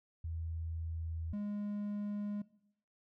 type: tone pair in turn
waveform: sine / triangle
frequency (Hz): 81.8 / 206.1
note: E2 / G#3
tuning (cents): -13 / -13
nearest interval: octave + major third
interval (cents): 1600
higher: second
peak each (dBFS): -37 / -34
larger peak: second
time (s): 0.24-1.33 / 1.33-2.42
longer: neither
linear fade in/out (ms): 5
effects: noise-tail reverb RT60 0.8 s tail -20 dB re dry